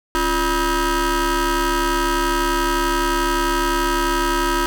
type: ring-modulated tone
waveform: 20% pulse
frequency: 311.1 Hz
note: D#4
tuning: in tune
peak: -9 dBFS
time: 0.15-4.66 s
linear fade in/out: 0 ms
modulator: 658 Hz
effects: none

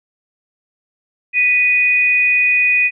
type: tone pair together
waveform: sine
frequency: 1981 / 2481 Hz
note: B6 / D#7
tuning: +5 / -6 cents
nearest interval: major third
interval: 389 cents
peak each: -20 / -11 dBFS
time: 1.33-2.91 s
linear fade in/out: 50 ms
effects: none

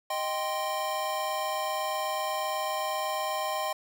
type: chord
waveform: square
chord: C minor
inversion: first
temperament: equal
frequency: 622.3 / 784 / 1046.5 Hz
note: Eb5 / G5 / C6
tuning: 0 / 0 / 0 cents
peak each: -34 dBFS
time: 0.1-3.73 s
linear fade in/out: 5 ms
effects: none

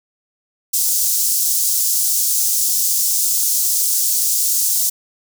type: high-pass noise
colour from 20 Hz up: pink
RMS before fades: -17 dBFS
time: 0.73-4.9 s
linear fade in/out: 10 ms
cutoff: 5900 Hz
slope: 24 dB/octave
effects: none

